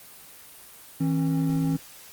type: tone pair together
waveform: triangle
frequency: 161.1 / 270.7 Hz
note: E3 / C#4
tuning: -39 / -41 cents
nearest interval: major sixth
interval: 898 cents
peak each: -22 / -23 dBFS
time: 1-1.77 s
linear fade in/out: 10 ms
effects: white hiss -47 dBFS RMS until 2.12 s + Opus 24 kbps